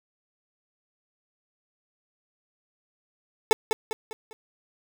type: tone with echo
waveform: 30% pulse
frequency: 440 Hz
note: A4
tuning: in tune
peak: -11 dBFS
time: 3.51-3.53 s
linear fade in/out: 0 ms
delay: 200 ms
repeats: 4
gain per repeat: -7 dB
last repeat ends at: 4.33 s
effects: none